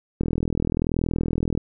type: click train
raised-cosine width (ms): 3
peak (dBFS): -10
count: 57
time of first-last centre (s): 0.21-1.576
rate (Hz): 41
effects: none